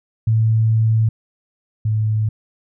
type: tone pair in turn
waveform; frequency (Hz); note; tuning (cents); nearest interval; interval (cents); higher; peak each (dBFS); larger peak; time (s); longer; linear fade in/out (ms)
sine; 111.3 / 108.44; A2 / A2; +20 / -25; unison; 45; first; -12 / -15; first; 0.27-1.09 / 1.85-2.29; first; 5
effects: none